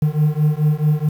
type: beating tone pair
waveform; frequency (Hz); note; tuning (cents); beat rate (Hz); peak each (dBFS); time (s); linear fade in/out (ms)
triangle; 149.2 / 153.8; D3 / D#3; +28 / -20; 4.6; -15; 0.02-1.09; 5
effects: 7-bit